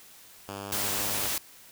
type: tone with pitch glide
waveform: 5% pulse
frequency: 99.3 to 100.86 Hz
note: G2 to G2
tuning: +23 to +50 cents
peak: -25 dBFS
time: 0.48-1.28 s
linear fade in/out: 5 ms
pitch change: +27 cents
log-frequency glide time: 0.6-0.73 s
type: noise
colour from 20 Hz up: white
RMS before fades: -30 dBFS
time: 0.72-1.38 s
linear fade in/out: 2 ms
effects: white hiss -52 dBFS RMS until 1.71 s